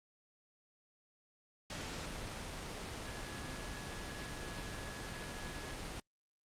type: tone in noise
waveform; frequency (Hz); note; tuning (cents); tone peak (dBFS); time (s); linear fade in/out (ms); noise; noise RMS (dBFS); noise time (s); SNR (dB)
sine; 1685; G#6; +25; -51; 3.04-5.74; 2; pink; -43; 1.7-6; -11
effects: low-pass 8000 Hz 12 dB/octave + Opus 48 kbps